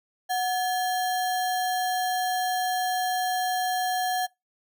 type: tone with sample-and-hold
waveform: sine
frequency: 737 Hz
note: F#5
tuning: 7 cents flat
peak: -23 dBFS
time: 0.29-4.27 s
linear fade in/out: 20 ms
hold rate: 2450 Hz
effects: noise-tail reverb RT60 0.2 s tail -24 dB re dry